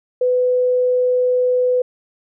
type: tone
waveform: sine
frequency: 500 Hz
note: B4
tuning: 21 cents sharp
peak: -13 dBFS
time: 0.21-1.82 s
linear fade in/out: 5 ms
effects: none